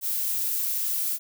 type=noise; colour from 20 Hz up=violet; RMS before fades=-27 dBFS; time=0.01-1.19 s; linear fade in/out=50 ms; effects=none